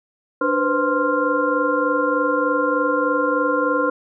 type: tone cluster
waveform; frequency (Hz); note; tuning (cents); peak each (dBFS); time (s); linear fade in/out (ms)
sine; 295.2 / 492.7 / 516 / 1052 / 1391; D4 / B4 / C5 / C6 / F6; +9 / -4 / -24 / +9 / -7; -23; 0.41-3.9; 5
effects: none